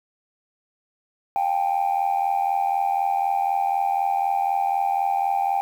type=tone with amplitude modulation; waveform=sine; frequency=791 Hz; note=G5; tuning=15 cents sharp; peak=-14 dBFS; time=1.36-5.61 s; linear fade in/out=0 ms; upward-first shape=sine; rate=84 Hz; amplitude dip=85%; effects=tanh soft clip ceiling -15 dBFS + 8-bit